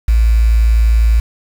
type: tone with quantisation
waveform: sine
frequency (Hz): 56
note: A1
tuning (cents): +31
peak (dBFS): -7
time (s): 0.08-1.2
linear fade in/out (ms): 5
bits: 5
effects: none